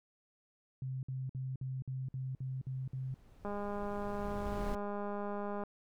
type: tone bursts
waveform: sine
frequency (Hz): 130.81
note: C3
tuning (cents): 0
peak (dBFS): -36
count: 9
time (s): 0.82-3.142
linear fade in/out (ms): 2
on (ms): 210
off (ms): 54
type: noise with exponential growth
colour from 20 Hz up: brown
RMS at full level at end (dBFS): -37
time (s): 2.03-4.75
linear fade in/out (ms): 1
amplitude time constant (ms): 590
type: click train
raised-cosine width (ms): 1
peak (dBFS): -27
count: 447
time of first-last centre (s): 3.45-5.636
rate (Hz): 204
effects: none